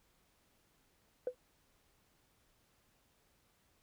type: tone with exponential decay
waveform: sine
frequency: 501 Hz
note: B4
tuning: 25 cents sharp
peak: -28 dBFS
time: 1.27-1.35 s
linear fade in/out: 2 ms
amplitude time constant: 16 ms
effects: tanh soft clip ceiling -27 dBFS + pink hiss -73 dBFS RMS until 3.82 s

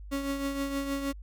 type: tone with tremolo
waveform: 35% pulse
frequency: 277.2 Hz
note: C#4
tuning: in tune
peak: -26 dBFS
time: 0.11-1.13 s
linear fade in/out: 20 ms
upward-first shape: triangle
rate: 6.4 Hz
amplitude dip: 55%
effects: added 50 Hz sine -41 dBFS peak until 1.22 s

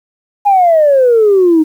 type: exponential sweep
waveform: sine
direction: down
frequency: 830.6 to 306.1 Hz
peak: -4 dBFS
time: 0.45-1.64 s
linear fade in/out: 20 ms
effects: tanh soft clip ceiling -1 dBFS + 7-bit

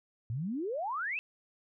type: exponential sweep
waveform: sine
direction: up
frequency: 105.8 to 2707 Hz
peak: -32 dBFS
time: 0.3-1.19 s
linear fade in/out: 0 ms
effects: none

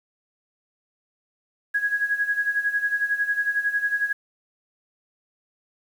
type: tone with tremolo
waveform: sine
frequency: 1659 Hz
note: G#6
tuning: 2 cents flat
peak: -18 dBFS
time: 1.74-4.13 s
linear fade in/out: 10 ms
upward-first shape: sine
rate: 11 Hz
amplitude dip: 75%
effects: 8-bit

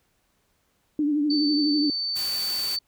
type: tone with vibrato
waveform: sine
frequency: 295.5 Hz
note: D4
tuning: 11 cents sharp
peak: -20 dBFS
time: 0.99-1.9 s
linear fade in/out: 2 ms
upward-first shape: triangle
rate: 12 Hz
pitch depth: 71 cents each way
type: tone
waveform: sine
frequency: 4542 Hz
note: C#8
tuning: 41 cents sharp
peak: -25 dBFS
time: 1.3-2.79 s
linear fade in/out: 5 ms
type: noise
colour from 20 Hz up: white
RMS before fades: -35 dBFS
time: 2.15-2.77 s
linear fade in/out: 20 ms
effects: pink hiss -69 dBFS RMS until 2.87 s

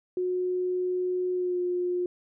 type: tone with pitch glide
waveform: sine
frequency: 363.9 to 357.2 Hz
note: F#4 to F4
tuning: -29 to +39 cents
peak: -25 dBFS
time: 0.17-2.06 s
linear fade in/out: 2 ms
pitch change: -32 cents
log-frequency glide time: 1.33-1.59 s
effects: none

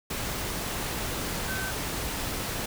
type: tone in noise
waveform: sine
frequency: 1534 Hz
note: G6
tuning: 38 cents flat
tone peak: -33 dBFS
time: 1.48-1.71 s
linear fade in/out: 5 ms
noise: pink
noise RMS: -32 dBFS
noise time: 0.1-2.66 s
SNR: -4 dB
effects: none

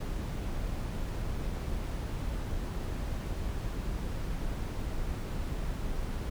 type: noise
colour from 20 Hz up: brown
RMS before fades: -34 dBFS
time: 0-6.3 s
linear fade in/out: 10 ms
effects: none

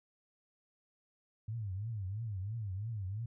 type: tone with vibrato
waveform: sine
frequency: 103.7 Hz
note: G#2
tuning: 2 cents flat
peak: -36 dBFS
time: 1.48-3.26 s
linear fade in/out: 5 ms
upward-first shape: triangle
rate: 3 Hz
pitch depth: 240 cents each way
effects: none

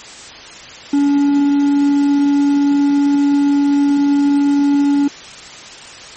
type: tone with quantisation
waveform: triangle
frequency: 284.3 Hz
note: C#4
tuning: 44 cents sharp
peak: -8 dBFS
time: 0.93-5.08 s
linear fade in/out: 5 ms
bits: 6
effects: white hiss -34 dBFS RMS until 6.16 s + MP3 32 kbps

